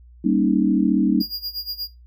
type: chord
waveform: sine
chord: Eb dominant seventh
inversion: first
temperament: equal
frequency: 196 / 233.1 / 277.2 / 311.1 Hz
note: G3 / Bb3 / Db4 / Eb4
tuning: 0 / 0 / 0 / 0 cents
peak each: -21 dBFS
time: 0.24-1.22 s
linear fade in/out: 10 ms
type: tone with tremolo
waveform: square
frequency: 4839 Hz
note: D#8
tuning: 49 cents flat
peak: -24 dBFS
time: 1.2-1.88 s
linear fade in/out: 10 ms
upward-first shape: sine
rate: 8.4 Hz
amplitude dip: 85%
effects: noise-tail reverb RT60 0.2 s tail -18 dB re dry + added 60 Hz sine -44 dBFS peak until 2.06 s